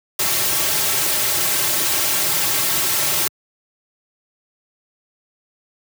white noise with comb filter, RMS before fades -19 dBFS, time 0.19-3.28 s, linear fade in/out 5 ms, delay 4.1 ms, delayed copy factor -0.9, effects high-pass 100 Hz 12 dB/octave

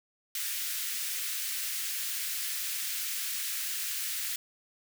white high-pass noise, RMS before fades -34 dBFS, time 0.35-4.36 s, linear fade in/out 2 ms, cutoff 1600 Hz, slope 24 dB/octave, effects none

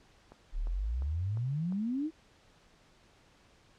click train, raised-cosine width 1 ms, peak -36 dBFS, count 5, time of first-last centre 0.32-1.724 s, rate 2.85 Hz
sine exponential sweep, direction up, 32.64 to 329.6 Hz, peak -30 dBFS, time 0.52-2.11 s, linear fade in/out 50 ms
effects pink hiss -63 dBFS RMS until 3.78 s + low-pass 6000 Hz 12 dB/octave

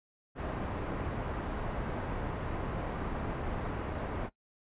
pink low-pass noise, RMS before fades -36 dBFS, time 0.35-4.3 s, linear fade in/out 50 ms, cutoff 1300 Hz, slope 12 dB/octave, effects noise-tail reverb RT60 0.1 s tail -18 dB re dry + resampled to 8000 Hz

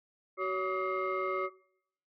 sine tone cluster, 376.6 / 561 / 1149 / 1264 / 2119 Hz, F#4 / C#5 / D6 / D#6 / C7, +31 / +21 / -38 / +27 / +21 cents, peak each -34 / -36 / -36 / -35 / -39 dBFS, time 0.37-1.5 s, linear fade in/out 50 ms, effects noise-tail reverb RT60 0.7 s tail -21 dB re dry + tanh soft clip ceiling -23 dBFS

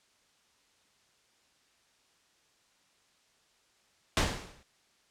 pink noise with exponential decay, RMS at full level -23 dBFS, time 4.17-4.63 s, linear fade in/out 1 ms, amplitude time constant 100 ms, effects white hiss -68 dBFS RMS until 5.1 s + low-pass 7000 Hz 12 dB/octave

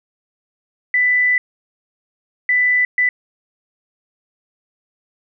sine tone bursts at uneven times, 1989 Hz, B6, 12 cents sharp, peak -12 dBFS, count 3, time 0.94-1.38 / 2.49-2.85 / 2.98-3.09 s, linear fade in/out 2 ms, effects none

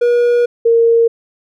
triangle / sine tone pair in turn, 480.5 / 462 Hz, B4 / A#4, -48 / -16 cents, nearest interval minor second, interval 68 cents, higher first, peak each -7 dBFS, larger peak neither, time 0.01-0.46 / 0.65-1.08 s, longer first, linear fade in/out 10 ms, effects none

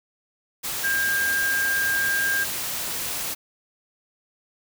sine tone in noise, 1603 Hz, G6, 38 cents sharp, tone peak -21 dBFS, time 0.83-2.45 s, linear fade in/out 20 ms, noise white, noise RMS -29 dBFS, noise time 0.63-3.35 s, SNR +5 dB, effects none

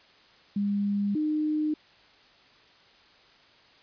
sine tone pair in turn, 202.4 / 305.7 Hz, G#3 / D#4, -44 / -30 cents, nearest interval perfect fifth, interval 714 cents, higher second, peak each -24 dBFS, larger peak neither, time 0.56-1.15 / 1.15-1.74 s, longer neither, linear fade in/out 5 ms, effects white hiss -57 dBFS RMS until 3.82 s + resampled to 11025 Hz

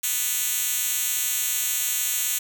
5% pulse tone with high-pass filter, 246.9 Hz, B3, in tune, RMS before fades -25 dBFS, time 0.03-2.39 s, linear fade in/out 10 ms, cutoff 6800 Hz, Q 0.63, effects none

